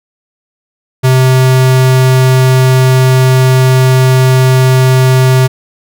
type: tone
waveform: square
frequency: 129.7 Hz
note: C3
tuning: 15 cents flat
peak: -5 dBFS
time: 1.03-5.48 s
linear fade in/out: 20 ms
effects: none